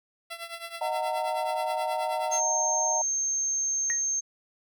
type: tone with tremolo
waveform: 10% pulse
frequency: 674 Hz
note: E5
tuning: 38 cents sharp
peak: -25 dBFS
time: 0.3-2.41 s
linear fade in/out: 10 ms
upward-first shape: triangle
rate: 9.4 Hz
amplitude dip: 85%
type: chord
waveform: sine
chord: D# minor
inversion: none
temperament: equal with one note detuned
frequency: 622.3 / 740 / 916.3 Hz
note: D#5 / F#5 / A#5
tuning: 0 / 0 / -30 cents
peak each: -31 dBFS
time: 0.81-3.02 s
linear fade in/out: 5 ms
type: tone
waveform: sine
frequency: 6370 Hz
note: G8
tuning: 27 cents sharp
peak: -25 dBFS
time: 2.31-4.21 s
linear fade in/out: 20 ms
type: tone with exponential decay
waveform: triangle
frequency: 1878 Hz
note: A#6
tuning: 12 cents sharp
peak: -23 dBFS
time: 3.9-4.02 s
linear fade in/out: 0 ms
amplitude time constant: 26 ms
effects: none